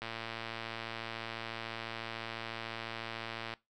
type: click train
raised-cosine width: 0.3 ms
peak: -23 dBFS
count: 402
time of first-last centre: 0.02-3.538 s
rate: 114 Hz
effects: noise-tail reverb RT60 0.2 s tail -20 dB re dry